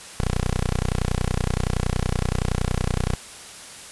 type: tone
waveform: 10% pulse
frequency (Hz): 30.67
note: B0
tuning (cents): -11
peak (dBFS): -13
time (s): 0.2-3.15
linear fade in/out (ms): 0
effects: white hiss -40 dBFS RMS until 3.91 s + resampled to 24000 Hz